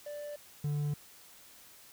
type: tone pair in turn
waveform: triangle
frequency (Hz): 587.3 / 146.82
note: D5 / D3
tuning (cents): 0 / 0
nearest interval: 2 octaves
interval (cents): 2400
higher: first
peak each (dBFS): -37 / -28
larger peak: second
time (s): 0.06-0.36 / 0.64-0.94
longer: neither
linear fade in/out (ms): 5
effects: white hiss -56 dBFS RMS until 1.92 s